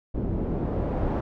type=noise with low-pass filter sweep; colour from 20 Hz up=pink; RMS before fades=-27 dBFS; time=0.14-1.21 s; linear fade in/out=10 ms; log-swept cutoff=330 to 750 Hz; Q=0.87; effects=none